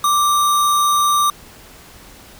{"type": "tone with sample-and-hold", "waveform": "sine", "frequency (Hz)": 1174.7, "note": "D6", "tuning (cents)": 0, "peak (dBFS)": -12, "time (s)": [0.04, 1.3], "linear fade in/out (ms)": 2, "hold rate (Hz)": 4900, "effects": ["pink hiss -42 dBFS RMS until 2.39 s"]}